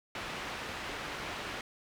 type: low-pass noise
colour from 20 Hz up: white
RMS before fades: -40 dBFS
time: 0.15-1.61 s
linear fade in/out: 2 ms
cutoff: 2400 Hz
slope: 12 dB/octave
effects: none